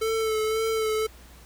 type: tone with vibrato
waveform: square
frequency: 440 Hz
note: A4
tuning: in tune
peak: -24 dBFS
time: 0.01-1.07 s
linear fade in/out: 10 ms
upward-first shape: sine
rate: 1.9 Hz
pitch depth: 27 cents each way
effects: added 60 Hz sine -48 dBFS peak until 1.45 s + pink hiss -52 dBFS RMS until 1.45 s